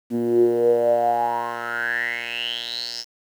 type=tone with band-pass filter sweep; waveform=10% pulse; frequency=118.3 Hz; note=A#2; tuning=26 cents sharp; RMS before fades=-22 dBFS; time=0.1-3.05 s; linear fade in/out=50 ms; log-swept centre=260 to 5400 Hz; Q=9.8; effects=8-bit